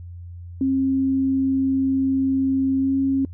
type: tone with pitch glide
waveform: sine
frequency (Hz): 267.5 to 270.3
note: C4 to C#4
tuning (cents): +38 to -44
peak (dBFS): -17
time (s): 0.61-3.25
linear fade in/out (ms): 2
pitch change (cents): +18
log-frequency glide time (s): 2.79-2.91
effects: noise-tail reverb RT60 0.1 s tail -25 dB re dry + added 87 Hz sine -34 dBFS peak until 3.33 s